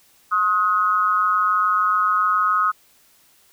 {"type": "tone with amplitude modulation", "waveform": "sine", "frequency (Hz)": 1265, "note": "D#6", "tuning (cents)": 28, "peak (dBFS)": -12, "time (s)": [0.31, 2.72], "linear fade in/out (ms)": 20, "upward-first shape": "sine", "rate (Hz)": 193, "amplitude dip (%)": 80, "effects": ["white hiss -56 dBFS RMS until 3.52 s"]}